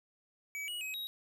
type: tone with pitch steps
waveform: square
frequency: 2282 / 2909 / 2540 / 3809 Hz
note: C#7 / F#7 / D#7 / A#7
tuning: +50 / -30 / +35 / +37 cents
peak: -38 dBFS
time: 0.55-1.07 s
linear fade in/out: 0 ms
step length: 130 ms
effects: none